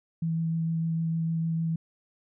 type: tone with vibrato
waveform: sine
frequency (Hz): 163.7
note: E3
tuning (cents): -12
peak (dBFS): -25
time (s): 0.22-1.76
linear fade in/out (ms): 5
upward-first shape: sine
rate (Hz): 6.6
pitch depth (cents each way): 10
effects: none